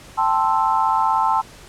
sine chord, A minor seventh, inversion third, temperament equal, 784 / 880 / 1046.5 / 1318.5 Hz, G5 / A5 / C6 / E6, 0 / 0 / 0 / 0 cents, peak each -24 / -18 / -21 / -24 dBFS, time 0.17-1.42 s, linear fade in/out 20 ms, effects pink hiss -43 dBFS RMS until 1.68 s + low-pass 10000 Hz 12 dB/octave

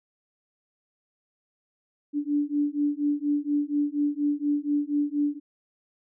sine beating tone pair, 289.4 / 293.6 Hz, D4 / D4, -25 / 0 cents, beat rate 4.2 Hz, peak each -26 dBFS, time 2.13-5.4 s, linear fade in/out 50 ms, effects none

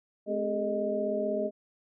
sine tone cluster, 213.5 / 260.2 / 404.5 / 440.4 / 621 Hz, G#3 / C4 / G#4 / A4 / D#5, +48 / -9 / -46 / +2 / -3 cents, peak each -35 / -38 / -33 / -38 / -30 dBFS, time 0.26-1.51 s, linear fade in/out 50 ms, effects none

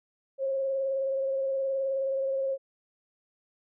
sine tone with vibrato, 539 Hz, C#5, 49 cents flat, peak -26 dBFS, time 0.38-2.58 s, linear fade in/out 50 ms, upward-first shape sine, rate 19 Hz, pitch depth 24 cents each way, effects none

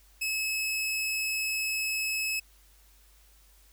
sawtooth tone, 2585 Hz, E7, 34 cents flat, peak -25 dBFS, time 0.21-2.4 s, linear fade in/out 10 ms, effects added 50 Hz sine -58 dBFS peak until 3.72 s + white hiss -62 dBFS RMS until 3.72 s

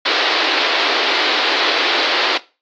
white band-pass noise, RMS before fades -17 dBFS, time 0.05-2.38 s, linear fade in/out 10 ms, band 300 to 4500 Hz, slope 48 dB/octave, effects noise-tail reverb RT60 0.3 s tail -19 dB re dry + AAC 48 kbps

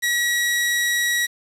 sawtooth tone, 1918 Hz, A#6, 49 cents sharp, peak -15 dBFS, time 0.02-1.27 s, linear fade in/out 20 ms, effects resampled to 32000 Hz + 7-bit

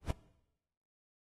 brown noise with exponential growth, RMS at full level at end -27 dBFS, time 0.01-0.11 s, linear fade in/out 5 ms, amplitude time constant 20 ms, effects noise-tail reverb RT60 0.9 s tail -19 dB re dry + AAC 32 kbps

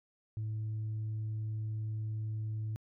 sine tone, 108.7 Hz, A2, 21 cents flat, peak -32 dBFS, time 0.37-2.76 s, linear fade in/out 0 ms, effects tanh soft clip ceiling -32 dBFS

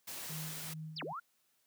white noise, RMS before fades -44 dBFS, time 0.07-0.74 s, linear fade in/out 10 ms
sine tone with tremolo, 157 Hz, D#3, 16 cents sharp, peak -40 dBFS, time 0.29-1.13 s, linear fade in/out 10 ms, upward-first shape sine, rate 2.4 Hz, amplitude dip 70%
sine linear two-way sweep, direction down then up, 5588 to 233.1 to 1471 Hz, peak -39 dBFS, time 0.96-1.2 s, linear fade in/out 10 ms, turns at 1.03 s
effects white hiss -75 dBFS RMS until 1.66 s + high-pass 100 Hz 12 dB/octave

